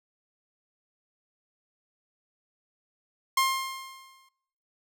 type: tone with exponential decay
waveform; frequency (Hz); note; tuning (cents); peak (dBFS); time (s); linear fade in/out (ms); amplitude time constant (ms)
sawtooth; 1062; C6; +25; -16; 3.37-4.29; 5; 200
effects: noise-tail reverb RT60 0.9 s tail -25 dB re dry